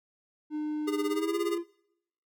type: tone with pitch glide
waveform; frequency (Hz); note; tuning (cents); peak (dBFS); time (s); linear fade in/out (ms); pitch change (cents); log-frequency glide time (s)
triangle; 303.1 to 342.2; D#4 to F4; -45 to -35; -28; 0.5-1.64; 50; +210; 1.07-1.38
type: tone with tremolo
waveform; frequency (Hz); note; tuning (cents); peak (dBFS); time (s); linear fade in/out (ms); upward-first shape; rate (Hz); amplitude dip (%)
square; 407.3; G#4; -34; -28; 0.87-1.58; 10; sine; 17; 85
effects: noise-tail reverb RT60 0.8 s tail -23 dB re dry